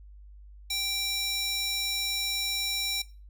square tone with high-pass filter, 784 Hz, G5, in tune, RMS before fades -31 dBFS, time 0.7-3.02 s, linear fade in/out 5 ms, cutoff 3700 Hz, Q 1.6, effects noise-tail reverb RT60 0.3 s tail -17 dB re dry + added 50 Hz sine -46 dBFS peak until 3.29 s

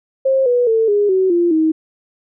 sine tone with pitch steps, 533 / 488.8 / 448.2 / 411 / 376.9 / 345.6 / 316.9 Hz, C5 / B4 / A4 / G#4 / F#4 / F4 / D#4, +32 / -18 / +32 / -18 / +32 / -18 / +32 cents, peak -11 dBFS, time 0.25-1.72 s, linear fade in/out 10 ms, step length 210 ms, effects none

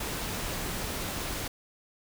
pink noise, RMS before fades -34 dBFS, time 0-1.48 s, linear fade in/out 5 ms, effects none

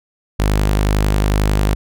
sawtooth tone, 51.1 Hz, G#1, 27 cents flat, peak -9 dBFS, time 0.39-1.75 s, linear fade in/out 10 ms, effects none

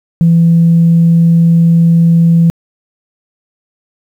sine tone, 167.3 Hz, E3, 26 cents sharp, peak -3 dBFS, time 0.21-2.5 s, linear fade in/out 0 ms, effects tanh soft clip ceiling 0 dBFS + 7-bit

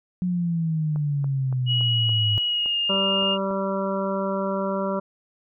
sine exponential sweep, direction down, 182.6 to 103.83 Hz, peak -21 dBFS, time 0.22-2.38 s, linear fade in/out 0 ms
click train, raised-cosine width 1 ms, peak -26 dBFS, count 10, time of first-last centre 0.96-3.51 s, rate 3.53 Hz
sine tone with pitch glide, 2909 to 2826 Hz, F#7 to F7, -30 to +20 cents, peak -21 dBFS, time 1.66-3.38 s, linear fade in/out 50 ms, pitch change -50 cents, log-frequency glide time 2.47-2.78 s
harmonic tone, 194.4 Hz, G3, 14 cents flat, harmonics 1 / 2 / 3 / 5 / 6 / 7, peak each -27 / -31 / -27 / -32 / -35 / -35 dBFS, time 2.89-5 s, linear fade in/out 10 ms
effects none

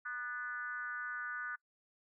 sine tone with frequency modulation, 1480 Hz, F#6, in tune, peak -38 dBFS, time 0.05-1.56 s, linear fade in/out 10 ms, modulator 263 Hz, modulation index 0.88, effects noise-tail reverb RT60 0.1 s tail -25 dB re dry

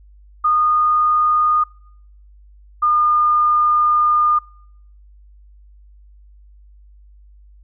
sine tone pair in turn, 1227 / 1213.6 Hz, D#6 / D#6, -25 / -44 cents, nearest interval unison, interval 19 cents, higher first, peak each -12 dBFS, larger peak neither, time 0.44-1.64 / 2.82-4.39 s, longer second, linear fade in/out 10 ms, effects noise-tail reverb RT60 0.7 s tail -26 dB re dry + added 50 Hz sine -43 dBFS peak until 7.63 s

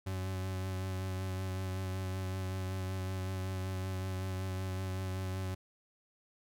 40% pulse tone with vibrato, 94 Hz, F#2, 28 cents sharp, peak -34 dBFS, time 0.06-5.55 s, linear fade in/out 10 ms, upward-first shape sine, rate 5.3 Hz, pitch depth 19 cents each way, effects none

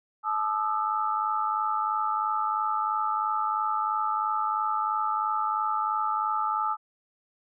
sine tone cluster, 865 / 1212 / 1315 Hz, A5 / D#6 / E6, -30 / -46 / -5 cents, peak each -29 dBFS, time 0.23-6.77 s, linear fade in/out 50 ms, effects none

